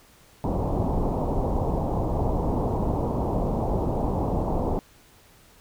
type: low-pass noise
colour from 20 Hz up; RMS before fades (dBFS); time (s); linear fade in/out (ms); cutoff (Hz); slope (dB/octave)
pink; -25; 0.44-4.79; 0; 970; 48
effects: pink hiss -55 dBFS RMS until 5.6 s